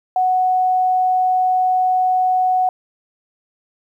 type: tone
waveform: sine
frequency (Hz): 740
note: F#5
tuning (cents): 0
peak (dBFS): -13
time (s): 0.16-2.69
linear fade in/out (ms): 2
effects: 9-bit